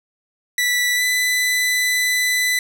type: tone with pitch glide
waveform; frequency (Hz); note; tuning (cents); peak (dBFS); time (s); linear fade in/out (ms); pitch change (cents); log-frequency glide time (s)
sawtooth; 1967 to 1996.8; B6 to B6; -7 to +19; -13; 0.58-2.59; 2; +26; 0.95-1.03
effects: none